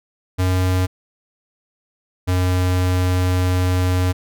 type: tone pair in turn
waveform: square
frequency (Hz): 92.1 / 91.15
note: F#2 / F#2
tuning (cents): -7 / -25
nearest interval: unison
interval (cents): 18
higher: first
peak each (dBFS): -16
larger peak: neither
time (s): 0.38-0.87 / 2.27-4.13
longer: second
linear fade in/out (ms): 20
effects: none